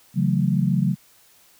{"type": "chord", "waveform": "sine", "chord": "F# minor seventh", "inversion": "second", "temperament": "equal", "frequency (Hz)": [138.59, 164.81, 185, 220], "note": ["C#3", "E3", "F#3", "A3"], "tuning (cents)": [0, 0, 0, 0], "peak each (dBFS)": [-22, -25, -21, -26], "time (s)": [0.14, 0.96], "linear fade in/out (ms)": 50, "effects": ["white hiss -55 dBFS RMS until 1.59 s"]}